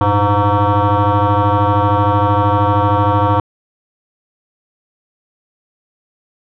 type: tone with frequency modulation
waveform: sine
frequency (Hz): 511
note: C5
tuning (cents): -41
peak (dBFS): -8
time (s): 0.01-3.4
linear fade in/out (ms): 2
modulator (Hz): 207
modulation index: 3.2
effects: tanh soft clip ceiling -8 dBFS